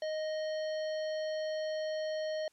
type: harmonic tone with a mistuned harmonic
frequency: 622.3 Hz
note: D#5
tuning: in tune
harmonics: 1 / 3 / 5 / 7 / 9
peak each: -33 / -47 / -50 / -49 / -56 dBFS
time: 0.02-2.48 s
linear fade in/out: 2 ms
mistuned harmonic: 7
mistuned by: -16 cents
effects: white hiss -71 dBFS RMS until 2.52 s + low-pass 9000 Hz 12 dB/octave

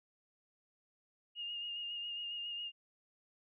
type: tone with vibrato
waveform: sine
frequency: 2840 Hz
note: F7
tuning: 28 cents sharp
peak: -39 dBFS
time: 1.35-2.72 s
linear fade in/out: 50 ms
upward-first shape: sine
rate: 7.3 Hz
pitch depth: 24 cents each way
effects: none

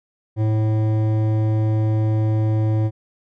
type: tone with hard clipping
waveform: sine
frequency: 108.9 Hz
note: A2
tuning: 17 cents flat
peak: -18 dBFS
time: 0.36-2.91 s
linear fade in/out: 50 ms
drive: 12 dB
effects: none

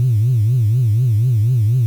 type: tone with vibrato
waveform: sine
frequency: 115.8 Hz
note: A#2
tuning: 11 cents flat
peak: -10 dBFS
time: 0-1.86 s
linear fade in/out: 0 ms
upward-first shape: triangle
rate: 4.1 Hz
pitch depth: 240 cents each way
effects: tanh soft clip ceiling -8 dBFS + 7-bit

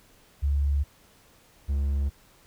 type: tone pair in turn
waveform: sine / triangle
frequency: 70.9 / 69.92 Hz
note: C#2 / C#2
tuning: +40 / +16 cents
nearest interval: unison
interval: 24 cents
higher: first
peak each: -21 dBFS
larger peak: neither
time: 0.42-0.84 / 1.68-2.1 s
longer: neither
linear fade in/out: 20 ms
effects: pink hiss -58 dBFS RMS until 2.46 s

